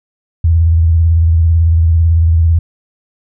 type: tone with vibrato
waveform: sine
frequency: 82.41 Hz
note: E2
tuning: in tune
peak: -6 dBFS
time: 0.44-2.59 s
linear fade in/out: 5 ms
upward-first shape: sine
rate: 18 Hz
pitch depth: 73 cents each way
effects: none